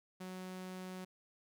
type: tone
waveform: sawtooth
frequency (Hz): 185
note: F#3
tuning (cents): 0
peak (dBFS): -40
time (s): 0.2-1.05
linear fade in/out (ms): 10
effects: none